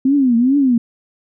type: tone with vibrato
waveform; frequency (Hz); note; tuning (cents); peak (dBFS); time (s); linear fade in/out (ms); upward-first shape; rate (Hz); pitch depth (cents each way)
sine; 257.2; C4; -30; -10; 0.05-0.78; 5; triangle; 2.4; 220
effects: none